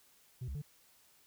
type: tone with pitch steps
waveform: sine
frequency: 125.6 / 67.8 / 146.5 Hz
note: B2 / C#2 / D3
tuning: +30 / -38 / -4 cents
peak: -35 dBFS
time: 0.41-0.62 s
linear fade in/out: 10 ms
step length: 70 ms
effects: tanh soft clip ceiling -37 dBFS + white hiss -66 dBFS RMS until 1.26 s